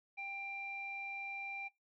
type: tone with low-pass filter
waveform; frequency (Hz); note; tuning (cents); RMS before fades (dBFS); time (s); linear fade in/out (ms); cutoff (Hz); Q
square; 791; G5; +15; -43; 0.17-1.69; 20; 2500; 9.4
effects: noise-tail reverb RT60 0.2 s tail -23 dB re dry